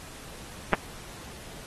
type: clicks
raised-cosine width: 0.5 ms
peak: -6 dBFS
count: 2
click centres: 0.732 / 0.737 s
effects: pink hiss -45 dBFS RMS until 1.66 s + AAC 32 kbps